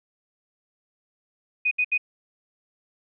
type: tone bursts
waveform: sine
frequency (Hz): 2489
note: D#7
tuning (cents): 0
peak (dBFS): -19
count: 3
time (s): 1.65-1.979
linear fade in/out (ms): 10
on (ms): 63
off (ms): 70
effects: none